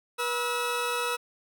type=tone pair together; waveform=20% pulse; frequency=483.7 / 1296.9 Hz; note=B4 / E6; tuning=-36 / -29 cents; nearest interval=octave + perfect fourth; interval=1707 cents; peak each=-25 dBFS; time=0.18-1.17 s; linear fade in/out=20 ms; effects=none